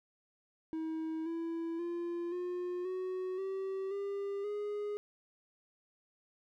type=tone with pitch steps; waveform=triangle; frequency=319.8 / 331.8 / 344.3 / 357.3 / 370.8 / 384.7 / 399.2 / 414.3 Hz; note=D#4 / E4 / F4 / F4 / F#4 / G4 / G4 / G#4; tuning=+48 / +11 / -25 / +40 / +4 / -33 / +32 / -4 cents; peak=-33 dBFS; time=0.73-4.97 s; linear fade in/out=0 ms; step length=530 ms; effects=none

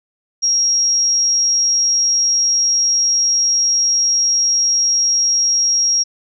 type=tone; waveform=sine; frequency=5610 Hz; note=F8; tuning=7 cents sharp; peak=-12 dBFS; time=0.42-6.04 s; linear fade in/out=20 ms; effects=none

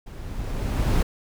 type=noise with level ramp; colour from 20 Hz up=brown; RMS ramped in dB=-38 to -18 dBFS; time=0.06-1.03 s; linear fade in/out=10 ms; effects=none

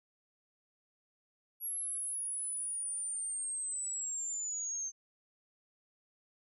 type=linear sweep; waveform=sine; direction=down; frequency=11360 to 6272 Hz; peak=-35 dBFS; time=1.6-4.92 s; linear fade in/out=50 ms; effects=none

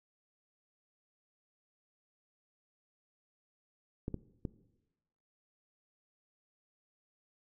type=clicks; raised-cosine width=3 ms; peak=-23 dBFS; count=3; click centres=4.081 / 4.143 / 4.452 s; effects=noise-tail reverb RT60 1.0 s tail -18 dB re dry

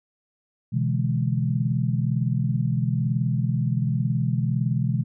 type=chord; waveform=sine; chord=E dominant seventh; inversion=second; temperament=equal with one note detuned; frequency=125.56 / 146.83 / 164.81 / 207.7 Hz; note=B2 / D3 / E3 / G#3; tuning=+29 / 0 / 0 / 0 cents; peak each=-23 / -28 / -27 / -29 dBFS; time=0.72-5.04 s; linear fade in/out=20 ms; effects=none

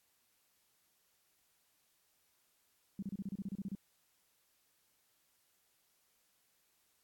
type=tone bursts; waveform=sine; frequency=196 Hz; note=G3; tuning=in tune; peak=-37 dBFS; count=12; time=2.99-3.751 s; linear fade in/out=2 ms; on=35 ms; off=31 ms; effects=white hiss -75 dBFS RMS until 7.03 s + AAC 64 kbps

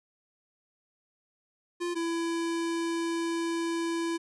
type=tone pair in turn; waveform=square; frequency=348.3 / 334.3 Hz; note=F4 / E4; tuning=-5 / +24 cents; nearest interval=minor second; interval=71 cents; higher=first; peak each=-30 / -29 dBFS; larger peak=second; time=1.8-1.95 / 1.95-4.18 s; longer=second; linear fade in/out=20 ms; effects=resampled to 24000 Hz

